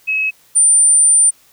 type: tone pair in turn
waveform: sine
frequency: 2568 / 9151 Hz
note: E7 / D9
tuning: -46 / -46 cents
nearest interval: octave + minor seventh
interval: 2200 cents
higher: second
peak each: -14 / -7 dBFS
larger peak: second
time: 0.07-0.31 / 0.55-1.31 s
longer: second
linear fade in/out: 20 ms
effects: white hiss -51 dBFS RMS until 1.52 s